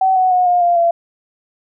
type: tone with pitch steps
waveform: sine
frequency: 760 / 743.5 / 727.4 / 711.6 / 696.1 / 681 Hz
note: F#5 / F#5 / F#5 / F5 / F5 / F5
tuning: +46 / +8 / -30 / +32 / -6 / -44 cents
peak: -10 dBFS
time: 0.01-0.91 s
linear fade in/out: 5 ms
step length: 150 ms
effects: none